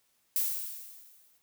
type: noise with exponential decay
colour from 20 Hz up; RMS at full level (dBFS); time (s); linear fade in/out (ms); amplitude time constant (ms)
violet; -27; 0.36-1.38; 1; 220
effects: white hiss -72 dBFS RMS until 1.42 s